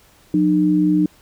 sine tone pair together, 179.62 / 304.1 Hz, F3 / D#4, +49 / -40 cents, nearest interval major sixth, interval 911 cents, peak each -18 / -14 dBFS, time 0.34-1.06 s, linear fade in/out 2 ms, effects pink hiss -52 dBFS RMS until 1.21 s

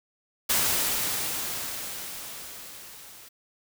white noise with level ramp, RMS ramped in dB -23 to -48 dBFS, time 0.49-3.29 s, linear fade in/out 10 ms, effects none

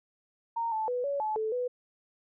sine tone with pitch steps, 924 / 875 / 494.1 / 564 / 861 / 437.3 / 495.2 Hz, A#5 / A5 / B4 / C#5 / A5 / A4 / B4, -16 / -10 / +1 / +30 / -38 / -11 / +5 cents, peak -28 dBFS, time 0.56-1.68 s, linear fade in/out 10 ms, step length 160 ms, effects none

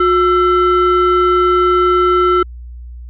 triangle ring-modulated tone, 849 Hz, G#5, 38 cents sharp, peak -4 dBFS, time 0-2.43 s, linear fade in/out 5 ms, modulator 488 Hz, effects added 60 Hz sine -28 dBFS peak until 3.09 s + resampled to 8000 Hz

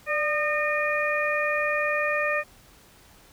harmonic tone with a mistuned harmonic, 610 Hz, D#5, 34 cents flat, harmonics 1 / 2 / 3 / 4, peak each -27 / -30 / -27 / -29 dBFS, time 0.06-2.44 s, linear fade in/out 50 ms, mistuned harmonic 1, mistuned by -55 cents, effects pink hiss -54 dBFS RMS until 3.32 s

